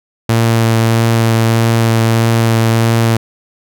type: tone with vibrato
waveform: sawtooth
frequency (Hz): 114.2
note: A#2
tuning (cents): -35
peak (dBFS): -5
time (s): 0.29-3.17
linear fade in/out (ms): 5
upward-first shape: sine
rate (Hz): 1.6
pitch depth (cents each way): 12
effects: none